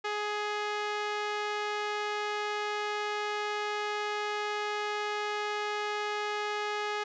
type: tone with band-pass filter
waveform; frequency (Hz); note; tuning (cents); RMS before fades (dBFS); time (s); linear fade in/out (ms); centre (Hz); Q
sawtooth; 418; G#4; +11; -33; 0.04-7.04; 10; 1700; 0.59
effects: resampled to 16000 Hz